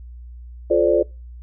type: chord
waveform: sine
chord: D minor seventh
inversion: first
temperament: equal with one note detuned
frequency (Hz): 349.2 / 430 / 523.3 / 587.3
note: F4 / A4 / C5 / D5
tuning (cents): 0 / -40 / 0 / 0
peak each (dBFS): -19 / -20 / -20 / -18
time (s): 0.7-1.03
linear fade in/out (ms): 10
effects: noise-tail reverb RT60 0.3 s tail -26 dB re dry + added 60 Hz sine -35 dBFS peak until 1.42 s